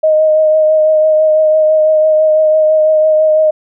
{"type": "tone with vibrato", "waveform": "sine", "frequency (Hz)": 622.3, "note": "D#5", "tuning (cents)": 0, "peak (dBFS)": -6, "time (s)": [0.03, 3.51], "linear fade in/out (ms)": 10, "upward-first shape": "triangle", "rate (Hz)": 6, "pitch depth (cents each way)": 21, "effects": []}